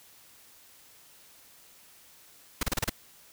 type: noise bursts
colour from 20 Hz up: pink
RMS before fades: -27 dBFS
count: 6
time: 2.61-2.896 s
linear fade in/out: 5 ms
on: 21 ms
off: 32 ms
effects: white hiss -56 dBFS RMS until 3.32 s